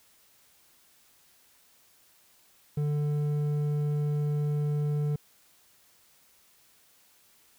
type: tone with hard clipping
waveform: sine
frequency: 147.6 Hz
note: D3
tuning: 9 cents sharp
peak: -27 dBFS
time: 2.77-5.16 s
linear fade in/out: 5 ms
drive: 6 dB
effects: white hiss -62 dBFS RMS until 7.58 s